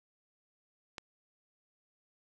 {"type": "click", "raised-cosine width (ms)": 0.2, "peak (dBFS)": -23, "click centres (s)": 0.982, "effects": []}